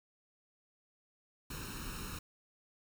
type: noise with comb filter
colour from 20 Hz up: pink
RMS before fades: -43 dBFS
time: 1.5-2.19 s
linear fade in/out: 5 ms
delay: 0.74 ms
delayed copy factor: +0.8
effects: none